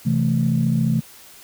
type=chord; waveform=sine; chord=A minor; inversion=first; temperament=equal; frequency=130.81 / 164.81 / 220 Hz; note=C3 / E3 / A3; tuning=0 / 0 / 0 cents; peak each=-20 dBFS; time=0.05-1.01 s; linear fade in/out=20 ms; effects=tanh soft clip ceiling -8 dBFS + white hiss -45 dBFS RMS until 1.43 s